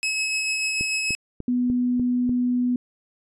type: tone with tremolo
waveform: sawtooth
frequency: 2572 Hz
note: E7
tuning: 43 cents flat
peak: -18 dBFS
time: 0.03-1.15 s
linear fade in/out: 0 ms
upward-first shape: triangle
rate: 6.8 Hz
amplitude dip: 30%
type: click train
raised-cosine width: 3 ms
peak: -19 dBFS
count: 6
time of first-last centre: 0.81-2.294 s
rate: 3.37 Hz
type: tone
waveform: sine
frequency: 246.9 Hz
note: B3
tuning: in tune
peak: -19 dBFS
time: 1.48-2.76 s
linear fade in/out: 2 ms
effects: resampled to 24000 Hz